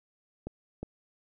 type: clicks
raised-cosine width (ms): 2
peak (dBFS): -23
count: 2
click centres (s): 0.47 / 0.83
effects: none